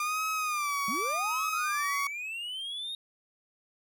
30% pulse tone with vibrato, 1200 Hz, D6, 37 cents sharp, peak -26 dBFS, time 0-2.07 s, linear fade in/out 2 ms, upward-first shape sine, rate 0.88 Hz, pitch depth 110 cents each way
triangle linear sweep, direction up, 185 to 3744 Hz, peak -33 dBFS, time 0.88-2.95 s, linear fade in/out 2 ms
effects none

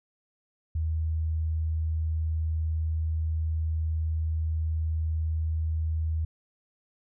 sine tone, 79.6 Hz, D#2, 40 cents sharp, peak -25 dBFS, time 0.75-6.25 s, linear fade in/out 5 ms, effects none

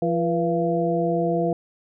harmonic tone with a mistuned harmonic, 170.7 Hz, F3, 39 cents flat, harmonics 1 / 2 / 3 / 4, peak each -25 / -25 / -25 / -25 dBFS, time 0.02-1.53 s, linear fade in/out 2 ms, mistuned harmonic 3, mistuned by -79 cents, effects none

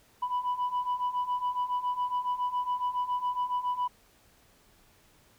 sine beating tone pair, 985 / 992.2 Hz, B5 / B5, -5 / +8 cents, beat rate 7.2 Hz, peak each -31 / -28 dBFS, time 0.22-3.88 s, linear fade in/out 10 ms, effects tanh soft clip ceiling -24 dBFS + pink hiss -62 dBFS RMS until 5.38 s

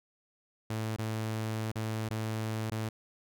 sawtooth tone with dropouts, 110 Hz, A2, in tune, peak -28 dBFS, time 0.7-2.89 s, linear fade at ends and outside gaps 5 ms, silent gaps 0.963-0.985 / 1.717-1.756 / 2.089-2.106 / 2.701-2.716 s, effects none

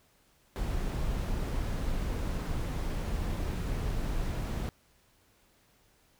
brown noise, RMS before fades -32 dBFS, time 0.56-4.69 s, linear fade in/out 0 ms, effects pink hiss -66 dBFS RMS until 6.19 s

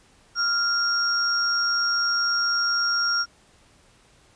sine tone pair together, 1394 / 5576 Hz, F6 / F8, -4 / -4 cents, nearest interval 2 octaves, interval 2400 cents, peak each -23 dBFS, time 0.35-3.26 s, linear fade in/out 50 ms, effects pink hiss -57 dBFS RMS until 4.35 s + resampled to 22050 Hz

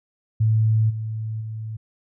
sine tone with level steps, 110 Hz, A2, in tune, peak -15 / -25 / -28 dBFS, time 0.4-1.77 s, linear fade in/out 10 ms, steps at 0.89 / 1.4 s, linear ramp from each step 20 ms, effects none

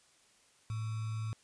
sine tone with sample-and-hold, 110 Hz, A2, in tune, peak -34 dBFS, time 0.7-1.33 s, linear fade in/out 0 ms, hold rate 1225 Hz, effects white hiss -66 dBFS RMS until 1.43 s + resampled to 22050 Hz

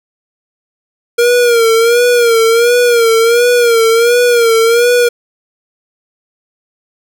square tone with vibrato, 469.4 Hz, A#4, 12 cents sharp, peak -7 dBFS, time 1.18-5.09 s, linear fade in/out 10 ms, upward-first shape sine, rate 1.4 Hz, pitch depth 70 cents each way, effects none

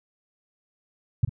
sine tone with echo, 116.54 Hz, A#2, in tune, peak -14 dBFS, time 1.23-1.25 s, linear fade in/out 5 ms, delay 44 ms, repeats 1, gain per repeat -12 dB, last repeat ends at 1.294 s, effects none

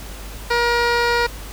15% pulse tone with low-pass filter, 475.3 Hz, A#4, 34 cents sharp, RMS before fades -18 dBFS, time 0.5-1.27 s, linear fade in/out 10 ms, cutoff 4200 Hz, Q 1.3, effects added 50 Hz sine -33 dBFS peak until 1.52 s + pink hiss -37 dBFS RMS until 1.52 s

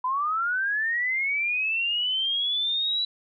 sine linear sweep, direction up, 994 to 3951 Hz, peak -23 dBFS, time 0.04-3.05 s, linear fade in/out 5 ms, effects none

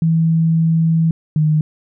sine tone pair in turn, 163.1 / 153.95 Hz, E3 / D#3, -18 / -18 cents, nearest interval minor second, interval 100 cents, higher first, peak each -11 dBFS, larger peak neither, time 0.02-1.11 / 1.36-1.61 s, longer first, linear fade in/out 2 ms, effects none

